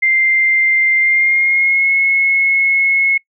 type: tone with pitch glide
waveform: sine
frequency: 2093 to 2179 Hz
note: C7 to C#7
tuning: 0 to -30 cents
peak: -10 dBFS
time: 0.02-3.18 s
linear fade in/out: 10 ms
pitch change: +70 cents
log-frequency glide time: 0.99-1.91 s
effects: noise-tail reverb RT60 0.1 s tail -22 dB re dry